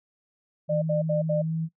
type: tone with pitch glide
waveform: sine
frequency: 160 to 161.86 Hz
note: D#3 to E3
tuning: +49 to -31 cents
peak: -25 dBFS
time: 0.68-1.69 s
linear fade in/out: 50 ms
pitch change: +20 cents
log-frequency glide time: 1.46-1.54 s
type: tone bursts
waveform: sine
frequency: 600 Hz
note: D5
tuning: 37 cents sharp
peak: -23 dBFS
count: 4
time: 0.69-1.42 s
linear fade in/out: 10 ms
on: 130 ms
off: 70 ms
effects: noise-tail reverb RT60 0.1 s tail -20 dB re dry